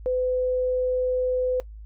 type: tone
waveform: sine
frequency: 506 Hz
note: B4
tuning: 42 cents sharp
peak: -21 dBFS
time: 0.06-1.6 s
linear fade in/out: 0 ms
effects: noise-tail reverb RT60 0.1 s tail -19 dB re dry + added 53 Hz sine -38 dBFS peak until 1.85 s